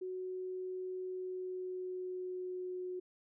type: tone with pitch glide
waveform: sine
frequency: 370 to 364.7 Hz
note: F#4 to F#4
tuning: 0 to -25 cents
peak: -38 dBFS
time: 0.01-3 s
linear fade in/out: 10 ms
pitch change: -25 cents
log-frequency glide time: 1.04-2.88 s
effects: none